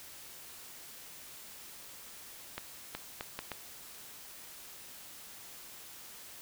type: accelerating click train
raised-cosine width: 0.3 ms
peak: -21 dBFS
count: 5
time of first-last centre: 2.58-3.517 s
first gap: 370 ms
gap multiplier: 0.7
effects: white hiss -50 dBFS RMS until 6.41 s